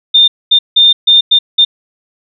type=tone bursts at uneven times; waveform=sine; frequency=3617 Hz; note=A7; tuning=47 cents sharp; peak=-3 dBFS; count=6; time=0.14-0.28 / 0.51-0.59 / 0.76-0.93 / 1.07-1.21 / 1.31-1.39 / 1.58-1.65 s; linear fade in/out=10 ms; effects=none